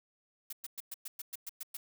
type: noise bursts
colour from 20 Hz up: blue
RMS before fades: -41 dBFS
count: 10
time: 0.5-1.77 s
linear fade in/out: 5 ms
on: 28 ms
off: 110 ms
effects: none